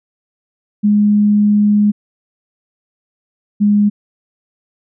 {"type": "tone pair in turn", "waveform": "sine", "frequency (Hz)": [207.7, 206.4], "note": ["G#3", "G#3"], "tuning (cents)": [0, -10], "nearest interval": "unison", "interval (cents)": 10, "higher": "first", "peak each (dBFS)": -8, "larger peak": "neither", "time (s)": [[0.83, 1.92], [3.6, 3.9]], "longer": "first", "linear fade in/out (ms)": 20, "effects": []}